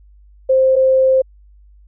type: tone pair in turn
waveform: sine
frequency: 525 / 525 Hz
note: C5 / C5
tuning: +6 / +6 cents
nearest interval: unison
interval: 0 cents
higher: neither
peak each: -9 dBFS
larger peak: neither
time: 0.49-0.76 / 0.76-1.22 s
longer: second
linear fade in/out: 10 ms
effects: added 50 Hz sine -43 dBFS peak until 1.87 s